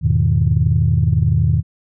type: chord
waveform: sine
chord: E major seventh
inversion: none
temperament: equal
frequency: 82.41 / 103.83 / 123.47 / 155.56 Hz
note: E2 / G#2 / B2 / D#3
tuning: 0 / 0 / 0 / 0 cents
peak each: -17 dBFS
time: 0.01-1.63 s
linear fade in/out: 50 ms
effects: tanh soft clip ceiling -3 dBFS

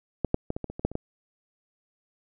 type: clicks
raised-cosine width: 2 ms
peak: -11 / -8 / -15 / -18 / -18 / -23 / -22 / -10 / -25 / -15 dBFS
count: 10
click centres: 0.247 / 0.344 / 0.504 / 0.565 / 0.643 / 0.7 / 0.795 / 0.85 / 0.916 / 0.954 s
effects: none

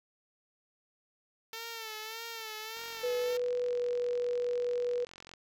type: tone with vibrato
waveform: 5% pulse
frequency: 446.5 Hz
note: A4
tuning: 25 cents sharp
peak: -28 dBFS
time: 1.53-3.37 s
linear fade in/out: 2 ms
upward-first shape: sine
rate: 1.7 Hz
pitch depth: 62 cents each way
type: click train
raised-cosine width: 0.2 ms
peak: -31 dBFS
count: 116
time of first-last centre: 2.77-5.337 s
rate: 44.8 Hz
type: tone with pitch glide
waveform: sine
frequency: 491.4 to 487.2 Hz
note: B4 to B4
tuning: -9 to -24 cents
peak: -29 dBFS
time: 3.03-5.05 s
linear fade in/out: 10 ms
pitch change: -15 cents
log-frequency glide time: 3.66-3.75 s
effects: none

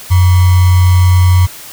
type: tone with sample-and-hold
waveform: sine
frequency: 90 Hz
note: F#2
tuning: 47 cents flat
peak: -4 dBFS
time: 0.1-1.47 s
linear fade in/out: 20 ms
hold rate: 1050 Hz
effects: white hiss -31 dBFS RMS until 1.72 s

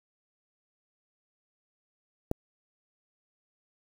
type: click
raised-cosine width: 2 ms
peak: -14 dBFS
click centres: 2.314 s
effects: 7-bit

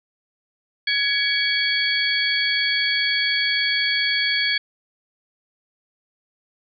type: tone cluster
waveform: sine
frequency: 1675 / 2263 / 3325 / 4478 Hz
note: G#6 / C#7 / G#7 / C#8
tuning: +14 / +35 / +1 / +17 cents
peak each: -24 dBFS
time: 0.87-4.58 s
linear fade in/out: 5 ms
effects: none

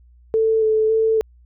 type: tone with vibrato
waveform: sine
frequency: 440 Hz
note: A4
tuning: in tune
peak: -14 dBFS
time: 0.34-1.21 s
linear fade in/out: 0 ms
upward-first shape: square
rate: 1.8 Hz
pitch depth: 15 cents each way
effects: added 60 Hz sine -47 dBFS peak until 1.45 s

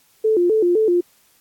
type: tone with vibrato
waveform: sine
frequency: 392 Hz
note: G4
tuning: in tune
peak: -13 dBFS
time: 0.24-1.01 s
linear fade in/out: 10 ms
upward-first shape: square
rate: 3.9 Hz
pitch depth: 190 cents each way
effects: white hiss -57 dBFS RMS until 1.4 s + AAC 64 kbps

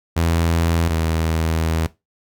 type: tone pair in turn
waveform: sawtooth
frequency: 83.3 / 80.98 Hz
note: E2 / E2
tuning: +19 / -30 cents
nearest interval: unison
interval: 49 cents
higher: first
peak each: -12 / -14 dBFS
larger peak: first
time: 0.16-0.89 / 0.89-1.87 s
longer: second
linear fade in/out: 10 ms
effects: noise-tail reverb RT60 0.2 s tail -17 dB re dry

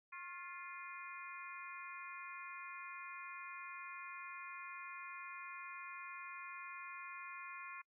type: harmonic tone with a mistuned harmonic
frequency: 349.2 Hz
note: F4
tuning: in tune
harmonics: 3 / 4 / 5 / 6 / 7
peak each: -51 / -55 / -56 / -55 / -52 dBFS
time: 0.12-7.82 s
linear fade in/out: 10 ms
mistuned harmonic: 3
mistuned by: +51 cents
effects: noise-tail reverb RT60 0.1 s tail -26 dB re dry

